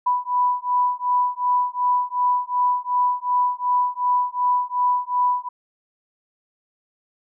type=beating tone pair; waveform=sine; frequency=987.8 / 990.5 Hz; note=B5 / B5; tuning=0 / +5 cents; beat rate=2.7 Hz; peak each=-21 dBFS; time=0.06-5.49 s; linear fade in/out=10 ms; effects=none